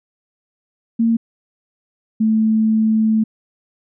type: tone pair in turn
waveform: sine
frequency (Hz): 228.8 / 219.4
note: A#3 / A3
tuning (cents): -32 / -5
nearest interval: minor second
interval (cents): 73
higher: first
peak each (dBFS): -12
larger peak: neither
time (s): 0.99-1.17 / 2.2-3.24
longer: second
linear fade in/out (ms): 10
effects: none